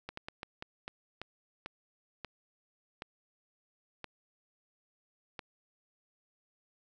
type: slowing click train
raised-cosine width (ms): 0.3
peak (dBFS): -24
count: 12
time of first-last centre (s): 0.09-5.392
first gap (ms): 84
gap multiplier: 1.32
effects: none